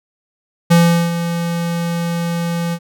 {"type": "tone with ADSR envelope", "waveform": "square", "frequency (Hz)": 170, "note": "F3", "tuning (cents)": -46, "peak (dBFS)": -7, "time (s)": [0.7, 2.79], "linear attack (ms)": 16, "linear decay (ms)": 390, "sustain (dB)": -11, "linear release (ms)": 60, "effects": []}